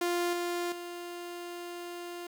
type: tone with level steps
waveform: sawtooth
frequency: 349.2 Hz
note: F4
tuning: in tune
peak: -24 / -27 / -35 dBFS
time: 0.01-2.27 s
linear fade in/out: 5 ms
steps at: 0.33 / 0.72 s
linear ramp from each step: 2 ms
effects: 9-bit